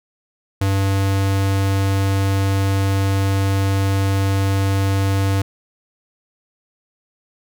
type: tone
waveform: square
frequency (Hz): 97.6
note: G2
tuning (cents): -7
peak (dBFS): -16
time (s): 0.61-5.42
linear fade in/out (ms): 5
effects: none